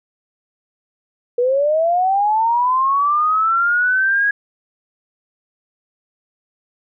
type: linear sweep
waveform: sine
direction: up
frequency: 475.8 to 1663 Hz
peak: -13 dBFS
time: 1.38-4.31 s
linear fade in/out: 5 ms
effects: none